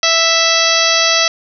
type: harmonic tone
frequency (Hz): 659.3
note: E5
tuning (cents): 0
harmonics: 1 / 2 / 3 / 4 / 5 / 6 / 7 / 8 / 9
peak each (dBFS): -19 / -19 / -19 / -19 / -19 / -19 / -19 / -19 / -19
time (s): 0.03-1.28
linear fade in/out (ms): 2
effects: none